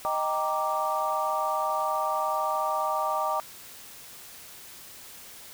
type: chord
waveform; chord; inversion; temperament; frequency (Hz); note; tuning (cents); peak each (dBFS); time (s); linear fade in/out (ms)
sine; Eb major seventh; none; equal; 622.3 / 784 / 932.3 / 1174.7; Eb5 / G5 / Bb5 / D6; 0 / 0 / 0 / 0; -31 / -31 / -31 / -29; 0.05-3.4; 0
effects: white hiss -46 dBFS RMS until 5.53 s